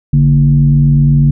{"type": "tone with frequency modulation", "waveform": "sine", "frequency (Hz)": 144.8, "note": "D3", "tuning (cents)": -24, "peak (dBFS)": -5, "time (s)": [0.13, 1.31], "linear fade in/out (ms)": 5, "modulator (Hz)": 88.2, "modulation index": 0.63, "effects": []}